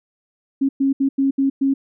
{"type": "tone bursts at uneven times", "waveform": "sine", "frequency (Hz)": 272.5, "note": "C#4", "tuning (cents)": -29, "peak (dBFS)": -14, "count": 6, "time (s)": [[0.61, 0.69], [0.8, 0.93], [1, 1.09], [1.18, 1.31], [1.38, 1.5], [1.61, 1.74]], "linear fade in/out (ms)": 10, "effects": []}